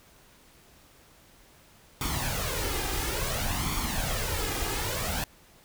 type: noise with flanger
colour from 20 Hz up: pink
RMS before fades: -30 dBFS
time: 2.01-5.24 s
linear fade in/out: 2 ms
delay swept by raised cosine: 0.89 to 2.49 ms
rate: 0.58 Hz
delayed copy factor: +0.65
effects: pink hiss -57 dBFS RMS until 5.64 s